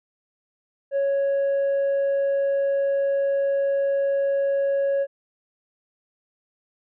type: tone with tanh clipping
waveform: sine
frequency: 554.4 Hz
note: C#5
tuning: in tune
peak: -20 dBFS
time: 0.91-5.07 s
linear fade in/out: 50 ms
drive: 2 dB
effects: none

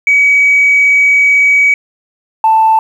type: tone pair in turn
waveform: sine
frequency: 2269 / 884 Hz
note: C#7 / A5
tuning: +40 / +8 cents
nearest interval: octave + major third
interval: 1632 cents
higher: first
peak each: -4 dBFS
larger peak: neither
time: 0.07-1.74 / 2.44-2.79 s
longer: first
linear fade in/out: 2 ms
effects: tanh soft clip ceiling -1 dBFS + 7-bit

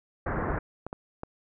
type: low-pass noise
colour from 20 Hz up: pink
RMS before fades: -30 dBFS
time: 0.26-0.59 s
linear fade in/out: 5 ms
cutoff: 1800 Hz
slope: 48 dB/octave
type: clicks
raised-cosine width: 1 ms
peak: -21 dBFS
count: 3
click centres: 0.866 / 0.929 / 1.234 s
effects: none

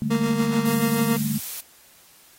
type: chord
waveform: sine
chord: D suspended fourth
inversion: none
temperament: equal with one note detuned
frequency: 146.83 / 199.08 / 220 Hz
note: D3 / G3 / A3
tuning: 0 / +27 / 0 cents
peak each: -28 / -29 / -24 dBFS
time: 0.02-1.38 s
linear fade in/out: 0 ms
type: tone with tremolo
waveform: 30% pulse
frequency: 231.4 Hz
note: A#3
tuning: 13 cents flat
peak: -18 dBFS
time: 0.1-1.17 s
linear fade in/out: 10 ms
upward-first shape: sine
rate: 7 Hz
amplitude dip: 40%
type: noise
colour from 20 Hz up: blue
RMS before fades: -32 dBFS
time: 0.65-1.61 s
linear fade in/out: 10 ms
effects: white hiss -53 dBFS RMS until 2.38 s + AAC 48 kbps

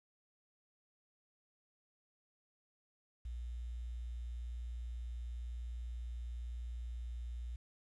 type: tone with quantisation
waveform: sine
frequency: 59.5 Hz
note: A#1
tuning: 36 cents sharp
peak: -40 dBFS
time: 3.25-7.56 s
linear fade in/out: 5 ms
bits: 11
effects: resampled to 24000 Hz

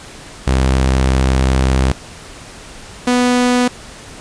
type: tone pair in turn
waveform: sawtooth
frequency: 65.41 / 247 Hz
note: C2 / B3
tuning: 0 / 0 cents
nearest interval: octave + major seventh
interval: 2300 cents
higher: second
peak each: -7 dBFS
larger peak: neither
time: 0.47-1.92 / 3.07-3.68 s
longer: first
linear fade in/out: 5 ms
effects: pink hiss -35 dBFS RMS until 4.2 s + resampled to 22050 Hz

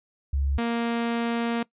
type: tone pair in turn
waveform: sine / sawtooth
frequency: 69.3 / 233.6 Hz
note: C#2 / A#3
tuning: 0 / +4 cents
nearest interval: octave + major sixth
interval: 2104 cents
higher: second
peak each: -22 / -20 dBFS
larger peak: second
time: 0.33-0.58 / 0.58-1.63 s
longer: second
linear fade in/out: 5 ms
effects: noise-tail reverb RT60 0.1 s tail -21 dB re dry + resampled to 8000 Hz

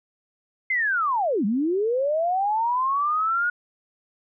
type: linear two-way sweep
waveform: sine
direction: down then up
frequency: 2115 to 190 to 1455 Hz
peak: -20 dBFS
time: 0.7-3.5 s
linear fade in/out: 5 ms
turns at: 1.45 s
effects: none

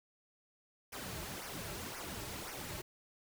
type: noise with flanger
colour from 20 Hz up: pink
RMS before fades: -44 dBFS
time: 0.92-2.82 s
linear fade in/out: 10 ms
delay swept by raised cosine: 0.25 to 4.15 ms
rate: 1.9 Hz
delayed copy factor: -0.75
effects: none

